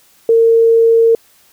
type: tone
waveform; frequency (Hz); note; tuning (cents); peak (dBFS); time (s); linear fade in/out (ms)
sine; 456.9; A#4; -35; -6; 0.29-1.15; 2
effects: white hiss -50 dBFS RMS until 1.52 s